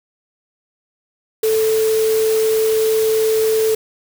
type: tone in noise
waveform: sine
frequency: 440 Hz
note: A4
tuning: in tune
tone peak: -13 dBFS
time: 1.43-3.75 s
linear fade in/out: 5 ms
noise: white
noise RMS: -27 dBFS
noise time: 1.43-3.75 s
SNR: +11 dB
effects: none